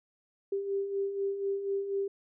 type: beating tone pair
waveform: sine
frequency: 392 / 396.1 Hz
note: G4 / G4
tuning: 0 / +18 cents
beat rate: 4.1 Hz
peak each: -38 / -30 dBFS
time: 0.52-2.08 s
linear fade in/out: 5 ms
effects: none